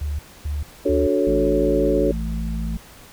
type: tone bursts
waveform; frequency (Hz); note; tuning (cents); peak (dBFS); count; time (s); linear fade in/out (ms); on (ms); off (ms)
sine; 73.42; D2; 0; -22; 3; 0.01-1.07; 5; 180; 260
type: chord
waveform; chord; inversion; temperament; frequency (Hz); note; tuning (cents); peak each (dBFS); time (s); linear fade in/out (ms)
sine; D major seventh; none; equal with one note detuned; 292.1 / 370 / 440 / 554.4; D4 / F#4 / A4 / C#5; -9 / 0 / 0 / 0; -22; 0.85-2.12; 10
type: harmonic tone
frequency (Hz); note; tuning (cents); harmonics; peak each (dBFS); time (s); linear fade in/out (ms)
55; A1; 0; 1 / 3 / 4; -24 / -29 / -30; 1.27-2.77; 0
effects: pink hiss -45 dBFS RMS until 3.12 s